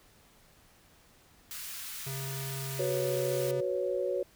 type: high-pass noise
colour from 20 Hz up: white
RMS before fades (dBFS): -41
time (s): 1.51-3.51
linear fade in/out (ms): 0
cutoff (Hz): 1200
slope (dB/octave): 24
type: tone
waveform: square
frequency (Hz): 135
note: C#3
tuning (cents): -45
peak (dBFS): -37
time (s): 2.06-3.61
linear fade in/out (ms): 10
type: chord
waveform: sine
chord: F# suspended fourth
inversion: none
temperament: equal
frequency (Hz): 370 / 493.9 / 554.4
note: F#4 / B4 / C#5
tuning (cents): 0 / 0 / 0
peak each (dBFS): -33 / -34 / -32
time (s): 2.79-4.23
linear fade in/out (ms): 5
effects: pink hiss -61 dBFS RMS until 4.35 s